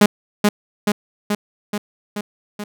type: tone with echo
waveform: sawtooth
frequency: 207.2 Hz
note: G#3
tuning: 4 cents flat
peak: -4 dBFS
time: 0.01-0.06 s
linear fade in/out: 5 ms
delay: 430 ms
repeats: 6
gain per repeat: -3 dB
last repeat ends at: 2.64 s
effects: none